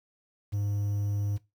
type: tone with quantisation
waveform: triangle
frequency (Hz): 102.1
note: G#2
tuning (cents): -29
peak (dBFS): -25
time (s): 0.52-1.38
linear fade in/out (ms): 20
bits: 9
effects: noise-tail reverb RT60 0.2 s tail -17 dB re dry